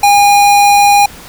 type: tone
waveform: square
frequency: 814 Hz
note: G#5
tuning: 35 cents flat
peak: -5 dBFS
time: 0.03-1.06 s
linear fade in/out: 5 ms
effects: pink hiss -33 dBFS RMS until 1.28 s